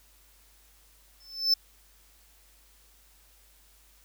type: tone with exponential growth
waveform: triangle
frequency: 5274 Hz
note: E8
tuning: in tune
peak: -16 dBFS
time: 1.2-1.54 s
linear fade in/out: 5 ms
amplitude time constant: 73 ms
effects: added 50 Hz sine -61 dBFS peak until 4.04 s + white hiss -61 dBFS RMS until 4.04 s